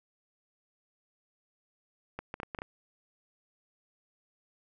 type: clicks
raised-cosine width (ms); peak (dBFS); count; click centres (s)
0.5; -22; 7; 2.19 / 2.341 / 2.401 / 2.432 / 2.548 / 2.588 / 2.619
effects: none